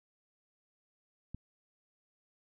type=click; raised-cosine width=5 ms; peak=-29 dBFS; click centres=1.346 s; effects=none